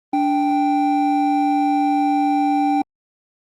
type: tone pair together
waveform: triangle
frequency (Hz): 291.3 / 784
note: D4 / G5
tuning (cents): -14 / 0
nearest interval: octave + perfect fourth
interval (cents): 1714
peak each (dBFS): -16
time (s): 0.13-2.82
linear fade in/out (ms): 5
effects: Opus 24 kbps